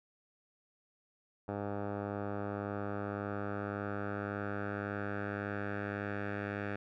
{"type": "tone with low-pass filter sweep", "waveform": "10% pulse", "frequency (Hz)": 101.8, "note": "G#2", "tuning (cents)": -34, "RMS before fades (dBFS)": -38, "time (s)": [1.48, 6.76], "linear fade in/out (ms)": 5, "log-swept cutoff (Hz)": [990, 1900], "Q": 2.6, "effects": []}